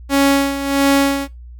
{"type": "tone with tremolo", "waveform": "sawtooth", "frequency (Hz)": 277.5, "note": "C#4", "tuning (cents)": 2, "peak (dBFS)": -6, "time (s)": [0.09, 1.28], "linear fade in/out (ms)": 50, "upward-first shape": "sine", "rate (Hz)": 1.5, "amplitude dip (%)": 70, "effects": ["noise-tail reverb RT60 0.2 s tail -19 dB re dry", "added 60 Hz sine -33 dBFS peak until 1.59 s"]}